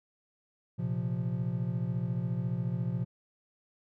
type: chord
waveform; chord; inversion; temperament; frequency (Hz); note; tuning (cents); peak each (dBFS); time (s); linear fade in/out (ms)
triangle; Bb suspended second; none; equal; 116.54 / 130.81 / 174.61; Bb2 / C3 / F3; 0 / 0 / 0; -32; 0.78-3.05; 20
effects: none